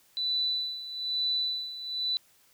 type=tone with tremolo; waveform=sine; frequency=3981 Hz; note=B7; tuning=13 cents sharp; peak=-25 dBFS; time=0.17-2.17 s; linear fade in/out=0 ms; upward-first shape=sine; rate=1.1 Hz; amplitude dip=75%; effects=white hiss -63 dBFS RMS until 2.53 s